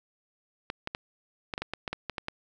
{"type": "clicks", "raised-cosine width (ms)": 0.3, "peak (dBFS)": -16, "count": 12, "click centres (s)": [0.701, 0.874, 0.949, 1.538, 1.579, 1.62, 1.736, 1.878, 1.93, 2.097, 2.182, 2.284], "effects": []}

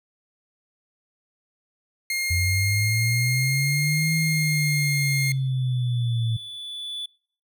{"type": "tone", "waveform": "sawtooth", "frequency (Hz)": 2131, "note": "C7", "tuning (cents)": 31, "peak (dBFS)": -20, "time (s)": [2.1, 5.32], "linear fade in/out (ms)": 2}
{"type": "linear two-way sweep", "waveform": "sine", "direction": "up then down", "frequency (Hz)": [85.6, 160, 112], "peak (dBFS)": -21, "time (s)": [2.3, 6.37], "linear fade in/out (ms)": 10, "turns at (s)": 4.14}
{"type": "tone with exponential growth", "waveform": "triangle", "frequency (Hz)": 3464, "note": "A7", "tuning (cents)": -28, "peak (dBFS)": -27, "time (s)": [3.28, 7.06], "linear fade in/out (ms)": 5, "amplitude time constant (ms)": 820}
{"effects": ["noise-tail reverb RT60 0.5 s tail -25 dB re dry"]}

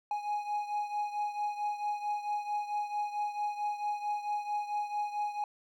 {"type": "beating tone pair", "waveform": "triangle", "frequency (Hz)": [830.6, 835.1], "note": ["G#5", "G#5"], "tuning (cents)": [0, 9], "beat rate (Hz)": 4.5, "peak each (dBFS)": [-31, -36], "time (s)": [0.11, 5.44], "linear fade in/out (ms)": 2, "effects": []}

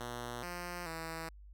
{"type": "tone with pitch steps", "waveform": "5% pulse", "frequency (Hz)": [120.5, 176, 162.9], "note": ["B2", "F3", "E3"], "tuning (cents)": [-42, 14, -20], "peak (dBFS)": -29, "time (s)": [0, 1.29], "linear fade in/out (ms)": 5, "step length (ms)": 430, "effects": ["added 50 Hz sine -51 dBFS peak until 1.53 s"]}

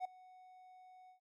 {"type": "tone with ADSR envelope", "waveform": "triangle", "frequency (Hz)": 740, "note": "F#5", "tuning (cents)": 0, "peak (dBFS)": -32, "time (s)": [0, 1.2], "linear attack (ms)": 48, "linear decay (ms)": 7, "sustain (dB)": -23, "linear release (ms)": 110, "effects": ["tanh soft clip ceiling -29 dBFS", "AAC 48 kbps"]}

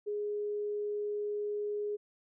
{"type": "tone", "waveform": "sine", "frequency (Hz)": 415.3, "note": "G#4", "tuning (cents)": 0, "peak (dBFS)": -32, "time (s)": [0.06, 1.97], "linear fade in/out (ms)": 20, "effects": []}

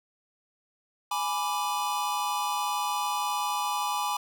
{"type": "chord", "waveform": "square", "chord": "G# diminished", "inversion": "none", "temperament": "equal", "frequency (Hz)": [830.6, 987.8, 1174.7], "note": ["G#5", "B5", "D6"], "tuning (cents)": [0, 0, 0], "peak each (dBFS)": [-32, -32, -33], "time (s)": [1.11, 4.17], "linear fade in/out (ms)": 5, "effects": []}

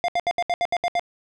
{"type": "tone bursts", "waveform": "square", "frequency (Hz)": 701, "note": "F5", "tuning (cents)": 6, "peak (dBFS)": -20, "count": 9, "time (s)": [0.04, 0.995], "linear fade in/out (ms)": 0, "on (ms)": 43, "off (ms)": 71, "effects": ["low-pass 4000 Hz 12 dB/octave"]}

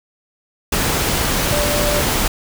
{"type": "tone in noise", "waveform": "sine", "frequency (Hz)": 587.3, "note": "D5", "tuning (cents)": 0, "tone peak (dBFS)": -20, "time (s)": [1.52, 2.02], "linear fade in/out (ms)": 5, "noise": "pink", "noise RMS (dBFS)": -18, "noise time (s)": [0.72, 2.28], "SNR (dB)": -5, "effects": []}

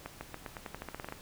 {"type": "accelerating click train", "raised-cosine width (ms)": 0.5, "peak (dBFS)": -24, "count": 14, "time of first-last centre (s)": [0.06, 1.124], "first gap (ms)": 150, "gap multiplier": 0.89, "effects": ["pink hiss -52 dBFS RMS until 1.21 s"]}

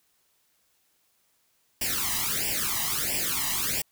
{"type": "noise with flanger", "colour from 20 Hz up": "white", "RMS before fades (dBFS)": -28, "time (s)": [1.81, 3.82], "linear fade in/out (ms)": 5, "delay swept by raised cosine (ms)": [0.38, 1.03], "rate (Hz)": 1.5, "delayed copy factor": 0.95, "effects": ["white hiss -69 dBFS RMS until 3.91 s"]}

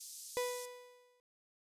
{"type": "band-pass noise", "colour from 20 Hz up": "pink", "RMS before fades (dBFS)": -50, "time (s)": [0, 0.66], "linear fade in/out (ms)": 10, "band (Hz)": [5200, 12000], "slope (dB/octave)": 24}
{"type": "tone with exponential decay", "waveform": "35% pulse", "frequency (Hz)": 493.9, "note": "B4", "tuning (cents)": 0, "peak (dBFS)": -30, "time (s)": [0.37, 1.2], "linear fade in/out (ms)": 0, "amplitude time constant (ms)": 180}
{"effects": ["resampled to 32000 Hz"]}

